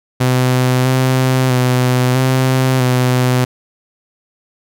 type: tone with pitch steps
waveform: sawtooth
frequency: 127.2 / 129.7 / 126.2 / 130.2 / 126.3 Hz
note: C3 / C3 / B2 / C3 / B2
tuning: -48 / -15 / +38 / -8 / +39 cents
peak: -7 dBFS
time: 0.2-3.45 s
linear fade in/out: 10 ms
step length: 650 ms
effects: none